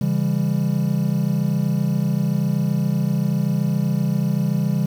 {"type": "chord", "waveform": "triangle", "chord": "C# diminished", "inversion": "none", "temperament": "just", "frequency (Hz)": [138.59, 166.31, 199.57], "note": ["C#3", "E3", "G3"], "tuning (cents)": [0, 16, 31], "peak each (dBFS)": -20, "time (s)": [0.01, 4.86], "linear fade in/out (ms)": 5, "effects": ["7-bit"]}